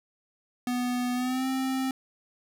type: tone with pitch glide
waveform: square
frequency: 246.9 to 263.1 Hz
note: B3 to C4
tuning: 0 to +10 cents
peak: -27 dBFS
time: 0.67-1.91 s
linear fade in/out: 2 ms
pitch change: +110 cents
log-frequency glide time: 1.14-1.47 s
effects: none